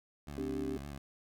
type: tone with vibrato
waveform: 15% pulse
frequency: 70.9 Hz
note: C#2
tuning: 40 cents sharp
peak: -36 dBFS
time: 0.27-0.98 s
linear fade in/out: 5 ms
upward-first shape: sine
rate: 7 Hz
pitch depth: 64 cents each way
type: chord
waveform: sine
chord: C suspended second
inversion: none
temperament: just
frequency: 261.6 / 294.3 / 392.4 Hz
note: C4 / D4 / G4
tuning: 0 / +4 / +2 cents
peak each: -39 dBFS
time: 0.38-0.77 s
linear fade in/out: 0 ms
effects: none